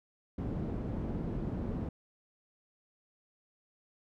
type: low-pass noise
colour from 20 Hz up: white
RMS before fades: -36 dBFS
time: 0.38-1.89 s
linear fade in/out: 5 ms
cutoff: 240 Hz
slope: 12 dB/octave
effects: none